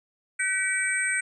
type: tone cluster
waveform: sine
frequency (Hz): 1521 / 1940 / 2296 / 8350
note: F#6 / B6 / D7 / C9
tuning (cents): +47 / -31 / -40 / -5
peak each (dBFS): -29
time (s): 0.39-1.21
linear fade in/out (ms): 10
effects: none